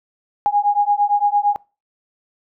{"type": "beating tone pair", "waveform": "sine", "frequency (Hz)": [817, 825.8], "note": ["G#5", "G#5"], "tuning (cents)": [-29, -10], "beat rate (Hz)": 8.8, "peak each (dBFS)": -17, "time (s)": [0.46, 1.56], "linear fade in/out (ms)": 0, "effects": ["noise-tail reverb RT60 0.3 s tail -23 dB re dry"]}